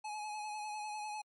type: tone with vibrato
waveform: square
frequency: 846 Hz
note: G#5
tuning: 32 cents sharp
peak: -40 dBFS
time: 0.04-1.22 s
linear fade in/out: 10 ms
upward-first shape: sine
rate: 10 Hz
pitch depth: 31 cents each way
effects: MP3 48 kbps